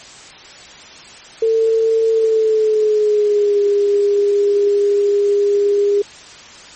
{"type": "tone with pitch glide", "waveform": "sine", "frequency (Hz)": [448.5, 406.6], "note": ["A4", "G#4"], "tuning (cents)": [33, -37], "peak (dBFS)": -11, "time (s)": [1.42, 6.02], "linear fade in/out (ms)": 5, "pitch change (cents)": -170, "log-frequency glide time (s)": [2.11, 3.63], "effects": ["white hiss -38 dBFS RMS until 6.75 s", "MP3 32 kbps"]}